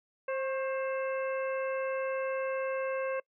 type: harmonic tone with a mistuned harmonic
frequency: 529 Hz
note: C5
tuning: 19 cents sharp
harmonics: 1 / 2 / 3 / 4 / 5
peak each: -31 / -40 / -42 / -46 / -45 dBFS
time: 0.28-3.2 s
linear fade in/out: 5 ms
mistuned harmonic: 2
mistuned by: +42 cents
effects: noise-tail reverb RT60 0.1 s tail -24 dB re dry